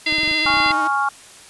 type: harmonic tone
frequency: 686 Hz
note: F5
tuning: 31 cents flat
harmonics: 3 / 4 / 5 / 6 / 7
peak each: -20 / -24 / -26 / -26 / -26 dBFS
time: 0.06-0.72 s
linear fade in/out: 5 ms
type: tone with vibrato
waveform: sawtooth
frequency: 311.1 Hz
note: D#4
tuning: in tune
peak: -23 dBFS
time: 0.06-0.88 s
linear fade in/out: 10 ms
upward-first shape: sine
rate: 14 Hz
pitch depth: 39 cents each way
type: clicks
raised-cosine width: 3 ms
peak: -21 dBFS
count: 12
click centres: 0.125 / 0.184 / 0.233 / 0.277 / 0.313 / 0.457 / 0.503 / 0.54 / 0.57 / 0.603 / 0.662 / 0.707 s
type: chord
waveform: sine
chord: Db major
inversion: second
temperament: equal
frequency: 830.6 / 1108.7 / 1396.9 Hz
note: Ab5 / Db6 / F6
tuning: 0 / 0 / 0 cents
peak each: -21 dBFS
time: 0.46-1.09 s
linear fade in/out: 5 ms
effects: white hiss -43 dBFS RMS until 1.49 s + resampled to 24000 Hz